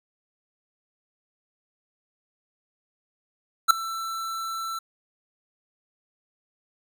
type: tone with ADSR envelope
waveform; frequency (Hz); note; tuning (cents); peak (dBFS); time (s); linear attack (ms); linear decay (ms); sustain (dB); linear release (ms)
square; 1335; E6; +22; -10; 3.68-4.79; 26; 3; -20; 6
effects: none